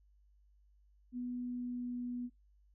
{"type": "tone with pitch glide", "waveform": "sine", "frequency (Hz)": [246.4, 244.8], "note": ["B3", "B3"], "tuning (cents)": [-4, -15], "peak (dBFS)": -37, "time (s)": [1.12, 2.3], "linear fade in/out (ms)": 50, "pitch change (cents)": -11, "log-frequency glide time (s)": [1.39, 1.99], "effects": ["noise-tail reverb RT60 0.2 s tail -25 dB re dry", "added 50 Hz sine -64 dBFS peak until 2.74 s"]}